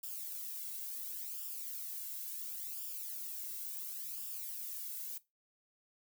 violet noise with flanger, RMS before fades -43 dBFS, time 0.03-5.18 s, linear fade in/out 5 ms, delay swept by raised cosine 0.48 to 1.68 ms, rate 0.71 Hz, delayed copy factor -0.7, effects noise-tail reverb RT60 0.2 s tail -17 dB re dry

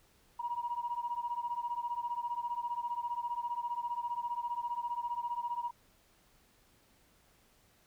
sine beating tone pair, 950 / 965 Hz, A#5 / B5, +33 / -40 cents, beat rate 15 Hz, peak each -36 / -37 dBFS, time 0.39-5.71 s, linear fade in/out 10 ms, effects tanh soft clip ceiling -26 dBFS + pink hiss -67 dBFS RMS until 7.86 s

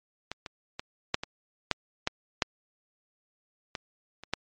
clicks, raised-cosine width 0.2 ms, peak -16 / -20 / -17 / -6 / -16 / -6 / -9 / -6 / -15 / -25 / -9 dBFS, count 11, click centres 0.316 / 0.462 / 0.795 / 1.144 / 1.235 / 1.713 / 2.074 / 2.422 / 3.752 / 4.236 / 4.336 s, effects low-pass 6000 Hz 12 dB/octave + MP3 48 kbps

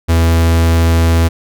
45% pulse tone, 82.9 Hz, E2, 10 cents sharp, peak -8 dBFS, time 0.08-1.29 s, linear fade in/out 20 ms, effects none

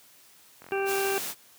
click train, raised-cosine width 0.5 ms, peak -31 dBFS, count 21, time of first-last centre 0.62-1.07 s, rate 44.4 Hz
harmonic tone, 392 Hz, G4, in tune, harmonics 1 / 2 / 3 / 4 / 6 / 7, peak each -27 / -33 / -40 / -35 / -39 / -38 dBFS, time 0.72-1.18 s, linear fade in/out 0 ms
white noise, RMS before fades -34 dBFS, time 0.85-1.35 s, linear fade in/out 50 ms
effects white hiss -56 dBFS RMS until 1.58 s + high-pass 100 Hz 12 dB/octave

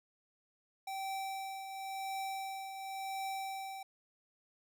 square tone with tremolo, 775 Hz, G5, 20 cents flat, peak -37 dBFS, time 0.87-3.83 s, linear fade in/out 5 ms, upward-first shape triangle, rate 0.94 Hz, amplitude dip 55%, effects none

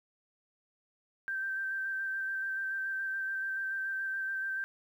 sine tone with vibrato, 1564 Hz, G6, 4 cents flat, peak -32 dBFS, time 1.28-4.64 s, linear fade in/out 0 ms, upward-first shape square, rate 7 Hz, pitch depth 15 cents each way, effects 11-bit

